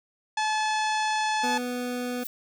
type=harmonic tone; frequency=862 Hz; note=A5; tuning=36 cents flat; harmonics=1 / 2 / 3 / 4 / 5 / 6 / 7 / 8 / 10; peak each=-25 / -31 / -35 / -37 / -39 / -41 / -42 / -43 / -45 dBFS; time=0.37-1.58 s; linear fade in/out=5 ms
type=tone; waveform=25% pulse; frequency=246.9 Hz; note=B3; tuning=in tune; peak=-25 dBFS; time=1.43-2.24 s; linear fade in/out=10 ms
type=noise with exponential growth; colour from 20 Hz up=violet; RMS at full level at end=-30 dBFS; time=2.16-2.27 s; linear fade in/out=2 ms; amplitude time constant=23 ms
effects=none